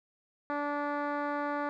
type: tone with low-pass filter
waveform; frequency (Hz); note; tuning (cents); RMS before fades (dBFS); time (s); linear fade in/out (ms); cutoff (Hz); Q
10% pulse; 290.4; D4; -19; -33; 0.5-1.69; 0; 1400; 0.95
effects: none